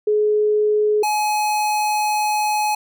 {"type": "tone pair in turn", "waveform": ["sine", "square"], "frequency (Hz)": [422.6, 845.2], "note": ["G#4", "G#5"], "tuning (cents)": [30, 30], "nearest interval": "octave", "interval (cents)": 1200, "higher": "second", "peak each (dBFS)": [-14, -18], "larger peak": "first", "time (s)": [[0.07, 1.03], [1.03, 2.75]], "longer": "second", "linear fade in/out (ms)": 5, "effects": []}